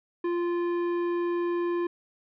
triangle tone with tanh clipping, 347 Hz, F4, 11 cents flat, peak -27 dBFS, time 0.24-1.87 s, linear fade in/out 5 ms, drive 16 dB, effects none

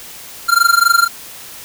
square tone with amplitude modulation, 1384 Hz, F6, 16 cents flat, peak -6 dBFS, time 0.48-1.08 s, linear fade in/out 20 ms, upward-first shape sine, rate 23.9 Hz, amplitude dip 90%, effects white hiss -34 dBFS RMS until 1.64 s

